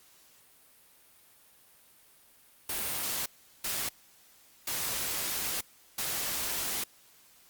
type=noise bursts at uneven times; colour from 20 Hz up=white; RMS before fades=-33 dBFS; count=4; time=2.69-3.26 / 3.64-3.89 / 4.67-5.61 / 5.98-6.84 s; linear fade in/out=5 ms; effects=white hiss -60 dBFS RMS until 7.49 s + Opus 48 kbps